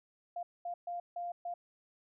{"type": "tone bursts at uneven times", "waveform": "sine", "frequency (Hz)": 698.5, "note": "F5", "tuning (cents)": 0, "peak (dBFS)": -36, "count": 5, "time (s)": [[0.36, 0.43], [0.65, 0.74], [0.87, 1], [1.16, 1.32], [1.45, 1.54]], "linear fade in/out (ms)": 5, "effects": []}